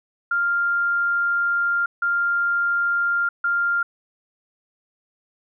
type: tone bursts at uneven times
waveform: sine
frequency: 1396.9 Hz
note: F6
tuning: in tune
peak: -18 dBFS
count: 3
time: 0.31-1.86 / 2.02-3.29 / 3.44-3.83 s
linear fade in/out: 5 ms
effects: none